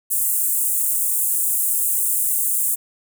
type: high-pass noise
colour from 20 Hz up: pink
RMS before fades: -20 dBFS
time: 0.1-2.76 s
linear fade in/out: 20 ms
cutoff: 8000 Hz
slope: 48 dB/octave
effects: none